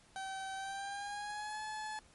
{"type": "tone with pitch glide", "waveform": "30% pulse", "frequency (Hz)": [770, 859.3], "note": ["G5", "A5"], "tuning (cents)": [-31, -41], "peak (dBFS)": -37, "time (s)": [0.16, 1.99], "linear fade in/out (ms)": 0, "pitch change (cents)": 190, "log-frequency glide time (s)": [0.55, 1.62], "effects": ["pink hiss -64 dBFS RMS until 2.14 s", "MP3 48 kbps"]}